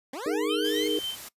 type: linear sweep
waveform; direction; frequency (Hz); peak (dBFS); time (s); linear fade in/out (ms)
20% pulse; up; 240 to 2188; -29; 0.13-0.88; 5
type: chord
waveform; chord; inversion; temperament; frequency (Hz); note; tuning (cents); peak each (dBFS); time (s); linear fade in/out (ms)
sine; D# suspended fourth; none; just; 311.1 / 414.8 / 466.7; D#4 / G#4 / A#4; 0 / -2 / +2; -29; 0.26-0.99; 2
type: tone with tremolo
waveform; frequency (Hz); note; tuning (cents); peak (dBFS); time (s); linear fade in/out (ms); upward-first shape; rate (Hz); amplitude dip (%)
sine; 3100; G7; -20; -28; 0.49-1.16; 20; square; 7.3; 45
type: noise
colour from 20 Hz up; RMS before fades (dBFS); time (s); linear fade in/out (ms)
white; -41; 0.64-1.29; 10
effects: noise-tail reverb RT60 0.1 s tail -20 dB re dry + resampled to 32000 Hz